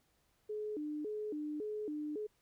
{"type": "tone with vibrato", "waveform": "sine", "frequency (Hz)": 356.9, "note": "F4", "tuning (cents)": 38, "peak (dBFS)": -37, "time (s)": [0.49, 2.27], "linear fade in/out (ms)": 10, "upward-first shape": "square", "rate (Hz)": 1.8, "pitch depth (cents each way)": 300, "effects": ["pink hiss -75 dBFS RMS until 2.41 s"]}